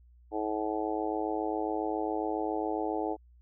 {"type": "harmonic tone", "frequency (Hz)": 107.3, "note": "A2", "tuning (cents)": -43, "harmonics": [3, 4, 5, 6, 7, 8], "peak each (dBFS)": [-34, -35, -39, -40, -36, -38], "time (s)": [0.31, 3.17], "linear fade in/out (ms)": 50, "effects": ["added 60 Hz sine -55 dBFS peak until 3.41 s"]}